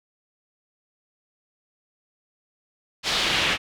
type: noise with band-pass filter sweep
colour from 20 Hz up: brown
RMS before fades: -23 dBFS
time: 3.03-3.58 s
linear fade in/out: 50 ms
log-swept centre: 4200 to 2700 Hz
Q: 1.7
effects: none